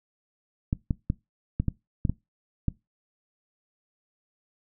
clicks, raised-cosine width 5 ms, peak -12 dBFS, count 8, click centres 0.729 / 0.908 / 1.101 / 1.6 / 1.683 / 2.052 / 2.096 / 2.683 s, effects noise-tail reverb RT60 0.2 s tail -21 dB re dry

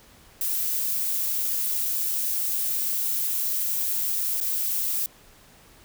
violet noise with dropouts, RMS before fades -26 dBFS, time 0.41-5.06 s, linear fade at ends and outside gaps 1 ms, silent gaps 4.403-4.411 s, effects pink hiss -53 dBFS RMS until 5.84 s

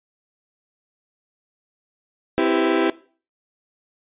35% pulse chord, C major seventh, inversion none, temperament equal with one note detuned, 261.6 / 329.6 / 392 / 498.2 Hz, C4 / E4 / G4 / B4, 0 / 0 / 0 / +15 cents, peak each -24 / -18 / -20 / -24 dBFS, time 2.38-2.9 s, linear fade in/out 0 ms, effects noise-tail reverb RT60 0.4 s tail -19 dB re dry + resampled to 8000 Hz

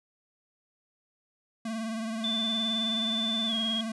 square tone with vibrato, 223.5 Hz, A3, 27 cents sharp, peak -32 dBFS, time 1.65-3.92 s, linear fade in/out 5 ms, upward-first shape triangle, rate 19 Hz, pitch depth 61 cents each way
sine tone with pitch glide, 3520 to 3284 Hz, A7 to G#7, 0 to -20 cents, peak -28 dBFS, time 2.24-3.81 s, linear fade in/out 2 ms, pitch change -120 cents, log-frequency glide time 3.47-3.54 s
effects resampled to 24000 Hz

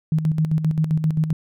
sine tone with tremolo, 157.2 Hz, D#3, 18 cents sharp, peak -15 dBFS, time 0.12-1.33 s, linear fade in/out 2 ms, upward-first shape square, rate 7.6 Hz, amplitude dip 60%, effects none

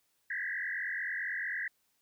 sine tone with frequency modulation, 1800 Hz, A6, 39 cents sharp, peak -33 dBFS, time 0.3-1.68 s, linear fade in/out 5 ms, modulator 44.5 Hz, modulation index 4.6, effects white hiss -75 dBFS RMS until 2.01 s

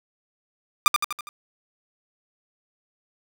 sawtooth tone with echo, 1200 Hz, D6, 37 cents sharp, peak -8 dBFS, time 0.86-0.88 s, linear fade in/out 0 ms, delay 82 ms, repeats 5, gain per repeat -5 dB, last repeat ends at 1.29 s, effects none

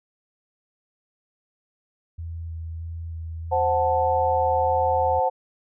sine tone with vibrato, 82.41 Hz, E2, in tune, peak -30 dBFS, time 2.18-5.2 s, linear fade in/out 10 ms, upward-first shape square, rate 1.6 Hz, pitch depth 13 cents each way
sine chord, F# diminished, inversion second, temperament equal, 523.3 / 740 / 880 Hz, C5 / F#5 / A5, 0 / 0 / 0 cents, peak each -23 dBFS, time 3.51-5.3 s, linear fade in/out 20 ms
effects none

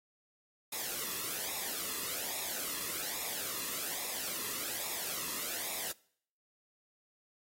white noise with flanger, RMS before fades -38 dBFS, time 0.72-5.92 s, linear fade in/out 5 ms, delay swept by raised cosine 0.65 to 1.34 ms, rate 1.2 Hz, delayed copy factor -0.65, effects noise-tail reverb RT60 0.6 s tail -23 dB re dry + AAC 48 kbps

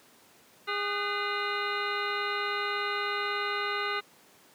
harmonic tone with a mistuned harmonic, 409.1 Hz, G#4, 26 cents flat, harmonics 1 / 2 / 3 / 4 / 5 / 6 / 7 / 9 / 10, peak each -36 / -40 / -33 / -36 / -36 / -43 / -40 / -42 / -42 dBFS, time 0.67-4.01 s, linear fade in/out 20 ms, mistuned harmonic 4, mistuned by -140 cents, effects pink hiss -58 dBFS RMS until 4.54 s + high-pass 200 Hz 12 dB/octave

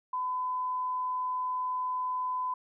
sine tone, 1009 Hz, B5, 37 cents sharp, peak -29 dBFS, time 0.13-2.54 s, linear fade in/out 5 ms, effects none

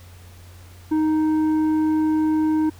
sine tone with tanh clipping, 311.1 Hz, D#4, in tune, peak -18 dBFS, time 0.91-2.7 s, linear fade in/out 10 ms, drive 7 dB, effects added 89 Hz sine -42 dBFS peak until 2.79 s + pink hiss -50 dBFS RMS until 2.79 s

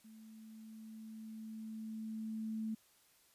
sine tone with level ramp, 220 Hz, A3, in tune, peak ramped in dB -54 to -36 dBFS, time 0.04-2.75 s, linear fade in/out 10 ms, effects white hiss -69 dBFS RMS until 3.34 s + resampled to 32000 Hz

